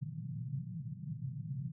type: band-pass noise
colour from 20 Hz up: white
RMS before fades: -41 dBFS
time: 0.01-1.72 s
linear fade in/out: 20 ms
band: 120 to 160 Hz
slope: 48 dB/octave
effects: none